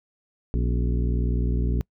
harmonic tone with a mistuned harmonic, 60 Hz, B1, 49 cents flat, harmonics 1 / 2 / 3 / 4 / 5 / 6 / 7, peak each -22 / -28 / -32 / -34 / -36 / -38 / -39 dBFS, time 0.54-1.81 s, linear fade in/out 0 ms, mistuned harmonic 5, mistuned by -110 cents, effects noise-tail reverb RT60 0.1 s tail -26 dB re dry

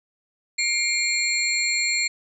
sine tone cluster, 2143 / 2352 / 4262 / 7360 Hz, C7 / D7 / C8 / A#8, +41 / +2 / +31 / -23 cents, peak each -26 dBFS, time 0.58-2.08 s, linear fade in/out 10 ms, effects none

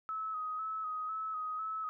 sine tone with vibrato, 1277 Hz, D#6, 45 cents sharp, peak -35 dBFS, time 0.09-1.89 s, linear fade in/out 0 ms, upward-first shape square, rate 2 Hz, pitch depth 29 cents each way, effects none

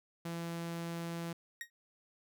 sawtooth tone, 168.5 Hz, E3, 38 cents sharp, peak -34 dBFS, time 0.25-1.33 s, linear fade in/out 5 ms
40% pulse tone with exponential decay, 1877 Hz, A#6, 11 cents sharp, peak -35 dBFS, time 1.61-1.7 s, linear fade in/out 1 ms, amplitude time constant 18 ms
effects none

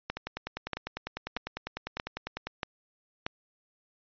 two click trains, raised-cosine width 0.3 ms, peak -15 / -18 dBFS, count 6 / 24, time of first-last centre 0.1-3.265 / 0.17-2.47 s, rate 1.58 / 10 Hz, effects resampled to 11025 Hz

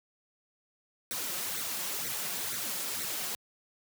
white noise with flanger, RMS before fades -35 dBFS, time 1.11-3.35 s, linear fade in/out 0 ms, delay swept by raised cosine 0.49 to 5.59 ms, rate 2.1 Hz, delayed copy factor +0.7, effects high-pass 100 Hz 12 dB/octave

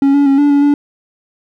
triangle tone with pitch steps, 276.5 / 284.3 / 274.3 / 289.2 / 284.3 / 288.4 Hz, C#4 / C#4 / C#4 / D4 / C#4 / D4, -4 / +44 / -18 / -27 / +44 / -31 cents, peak -5 dBFS, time 0.02-0.74 s, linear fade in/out 2 ms, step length 120 ms, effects none

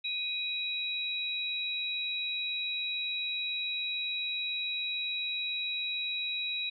sine tone pair together, 2489 / 3871 Hz, D#7 / B7, 0 / -35 cents, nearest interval minor sixth, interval 765 cents, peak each -35 / -33 dBFS, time 0.04-6.7 s, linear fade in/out 10 ms, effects none

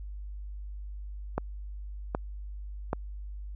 clicks, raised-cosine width 1 ms, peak -14 dBFS, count 3, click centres 1.38 / 2.149 / 2.931 s, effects added 50 Hz sine -37 dBFS peak until 3.55 s

